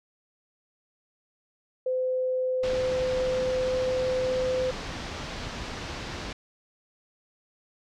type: tone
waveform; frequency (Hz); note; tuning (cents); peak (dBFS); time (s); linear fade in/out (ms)
sine; 512; C5; -38; -24; 1.86-4.71; 5
type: low-pass noise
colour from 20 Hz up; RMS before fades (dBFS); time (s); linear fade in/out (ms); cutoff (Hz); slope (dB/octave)
pink; -36; 2.63-6.33; 5; 5700; 24
effects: none